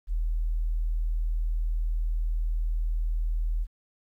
sine tone, 40 Hz, D#1, 49 cents sharp, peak -24 dBFS, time 0.07-3.67 s, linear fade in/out 50 ms, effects 11-bit

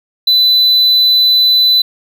triangle tone, 4000 Hz, B7, 21 cents sharp, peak -5 dBFS, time 0.27-1.82 s, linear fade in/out 5 ms, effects none

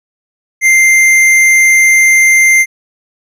sine tone with hard clipping, 2093 Hz, C7, in tune, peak -6 dBFS, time 0.61-2.66 s, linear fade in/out 50 ms, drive 11 dB, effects none

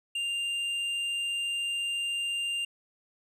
triangle tone with hard clipping, 2794 Hz, F7, in tune, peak -30 dBFS, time 0.15-2.65 s, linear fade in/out 5 ms, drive 9 dB, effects resampled to 32000 Hz

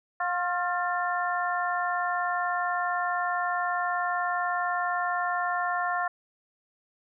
harmonic tone with a mistuned harmonic, 356 Hz, F4, 33 cents sharp, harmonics 2 / 3 / 4 / 5, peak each -29 / -31 / -32 / -33 dBFS, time 0.2-6.08 s, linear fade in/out 5 ms, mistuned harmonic 4, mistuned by -45 cents, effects none

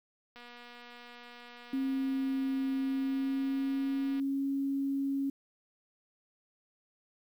click train, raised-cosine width 0.3 ms, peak -35 dBFS, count 926, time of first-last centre 0.36-4.198 s, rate 241 Hz
sine tone with pitch glide, 267.5 to 275.2 Hz, C4 to C#4, +38 to -12 cents, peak -29 dBFS, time 1.73-5.3 s, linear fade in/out 5 ms, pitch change +50 cents, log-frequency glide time 2.79-4.48 s
effects 10-bit

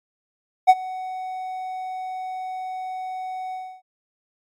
triangle tone with ADSR envelope, 746 Hz, F#5, 14 cents sharp, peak -4 dBFS, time 0.67-3.82 s, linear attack 26 ms, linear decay 43 ms, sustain -22 dB, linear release 290 ms, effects MP3 64 kbps

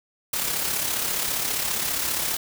white noise with amplitude modulation, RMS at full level -24 dBFS, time 0.33-2.37 s, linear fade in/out 5 ms, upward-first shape sine, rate 34.9 Hz, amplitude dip 45%, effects none

